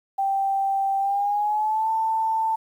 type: tone with pitch glide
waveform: sine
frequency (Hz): 783 to 889.1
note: G5 to A5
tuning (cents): -2 to +18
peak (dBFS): -20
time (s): 0.18-2.56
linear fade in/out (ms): 10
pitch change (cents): +220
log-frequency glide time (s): 0.99-1.9
effects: 9-bit